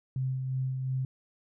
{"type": "tone with tremolo", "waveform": "sine", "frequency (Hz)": 130.81, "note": "C3", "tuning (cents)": 0, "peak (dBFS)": -27, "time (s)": [0.16, 1.05], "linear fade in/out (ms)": 2, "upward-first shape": "sine", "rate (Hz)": 2.8, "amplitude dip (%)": 35, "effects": []}